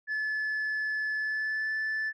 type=tone with pitch glide; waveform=sine; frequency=1727 to 1749.1 Hz; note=A6 to A6; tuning=-33 to -11 cents; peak=-26 dBFS; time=0.07-2.13 s; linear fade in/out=50 ms; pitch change=+22 cents; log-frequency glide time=1.17-1.73 s; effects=tanh soft clip ceiling -27 dBFS